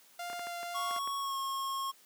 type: tone with vibrato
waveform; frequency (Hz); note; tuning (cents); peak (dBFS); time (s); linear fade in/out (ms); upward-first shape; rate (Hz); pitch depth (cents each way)
sawtooth; 697; F5; -4; -34; 0.19-0.99; 5; sine; 1.9; 9
type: clicks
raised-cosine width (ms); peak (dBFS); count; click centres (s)
0.5; -30; 8; 0.3 / 0.331 / 0.394 / 0.47 / 0.631 / 0.91 / 0.963 / 1.075
type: tone with pitch glide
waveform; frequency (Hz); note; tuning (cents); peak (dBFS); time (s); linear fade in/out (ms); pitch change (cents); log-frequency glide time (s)
square; 1108.7 to 1084; C#6 to C#6; 0 to -39; -34; 0.74-1.92; 20; -39; 1.19-1.37
effects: white hiss -61 dBFS RMS until 2.05 s + high-pass 200 Hz 12 dB/octave